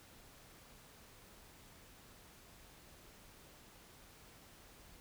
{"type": "silence", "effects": ["pink hiss -60 dBFS RMS until 5 s"]}